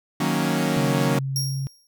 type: chord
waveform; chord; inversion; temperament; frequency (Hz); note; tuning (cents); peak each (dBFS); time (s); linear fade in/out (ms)
sawtooth; D# minor seventh; none; equal; 155.56 / 185 / 233.1 / 277.2; D#3 / F#3 / A#3 / C#4; 0 / 0 / 0 / 0; -22; 0.2-1.19; 5
type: tone with pitch glide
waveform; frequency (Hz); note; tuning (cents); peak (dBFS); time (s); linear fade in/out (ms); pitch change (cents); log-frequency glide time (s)
sine; 138.1 to 135.34; C#3 to C#3; -6 to -41; -24; 0.77-1.67; 0; -35; 0.93-1.19
type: tone with exponential decay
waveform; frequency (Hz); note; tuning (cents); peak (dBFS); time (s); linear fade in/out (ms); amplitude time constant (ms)
sawtooth; 5588; F8; 0; -19; 1.36-1.87; 1; 110
effects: none